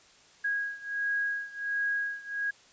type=beating tone pair; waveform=sine; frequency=1645 / 1646.4 Hz; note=G#6 / G#6; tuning=-17 / -16 cents; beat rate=1.4 Hz; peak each=-31 / -33 dBFS; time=0.44-2.51 s; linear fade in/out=10 ms; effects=white hiss -58 dBFS RMS until 2.72 s + resampled to 16000 Hz